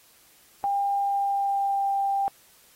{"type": "tone with pitch glide", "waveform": "sine", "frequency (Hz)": [800, 791.3], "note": ["G5", "G5"], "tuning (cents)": [35, 16], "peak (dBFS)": -22, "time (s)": [0.64, 2.28], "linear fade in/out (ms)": 0, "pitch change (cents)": -19, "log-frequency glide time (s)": [0.92, 1.91], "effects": ["white hiss -57 dBFS RMS until 2.75 s", "AAC 48 kbps"]}